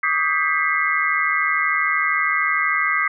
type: tone cluster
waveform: sine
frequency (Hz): 1156 / 1249 / 1593 / 1989 / 2142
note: D6 / D#6 / G6 / B6 / C7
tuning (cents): -28 / +6 / +27 / +12 / +40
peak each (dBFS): -27 / -23 / -25 / -21 / -24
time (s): 0.03-3.08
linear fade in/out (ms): 5
effects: none